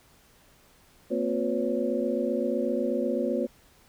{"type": "tone cluster", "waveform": "sine", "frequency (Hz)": [229.4, 257.4, 358.3, 505, 560], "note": ["A#3", "C4", "F4", "B4", "C#5"], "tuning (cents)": [-28, -28, 44, 39, 18], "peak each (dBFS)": -31, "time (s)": [1.1, 3.47], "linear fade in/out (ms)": 20, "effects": ["pink hiss -59 dBFS RMS until 3.88 s"]}